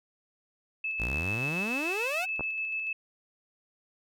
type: tone with tremolo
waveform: sine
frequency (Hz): 2612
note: E7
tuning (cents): -17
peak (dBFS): -29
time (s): 0.84-2.93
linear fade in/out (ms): 5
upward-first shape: square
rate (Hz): 6.9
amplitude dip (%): 25
type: exponential sweep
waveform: sawtooth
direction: up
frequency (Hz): 52 to 775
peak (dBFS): -28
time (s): 0.99-2.26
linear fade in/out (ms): 20
type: clicks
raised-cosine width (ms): 1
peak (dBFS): -21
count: 2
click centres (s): 2.395 / 2.408
effects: none